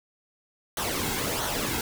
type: noise with flanger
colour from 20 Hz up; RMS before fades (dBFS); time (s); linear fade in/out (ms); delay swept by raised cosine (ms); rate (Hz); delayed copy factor
pink; -29; 0.77-1.81; 2; 0.4 to 1.7; 1.5; -0.6
effects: none